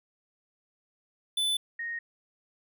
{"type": "tone pair in turn", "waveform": ["square", "sine"], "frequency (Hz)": [3500, 1862.1], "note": ["A7", "A#6"], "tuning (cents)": [-10, -2], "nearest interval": "major seventh", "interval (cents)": 1092, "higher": "first", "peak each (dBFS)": [-26, -32], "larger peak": "first", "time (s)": [[1.37, 1.57], [1.79, 1.99]], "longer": "neither", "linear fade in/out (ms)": 5, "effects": []}